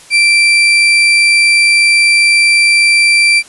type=tone; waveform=35% pulse; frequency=2349 Hz; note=D7; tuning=in tune; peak=-4 dBFS; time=0.1-3.43 s; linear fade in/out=50 ms; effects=white hiss -38 dBFS RMS until 3.48 s + resampled to 24000 Hz